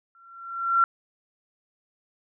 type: tone with exponential growth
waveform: sine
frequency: 1364 Hz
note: F6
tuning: 41 cents flat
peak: -14 dBFS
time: 0.15-0.84 s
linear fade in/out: 1 ms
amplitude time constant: 150 ms
effects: none